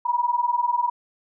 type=tone pair together; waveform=sine; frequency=955 / 975.1 Hz; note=A#5 / B5; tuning=+42 / -22 cents; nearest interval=unison; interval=36 cents; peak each=-23 / -22 dBFS; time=0.05-0.9 s; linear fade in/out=10 ms; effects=none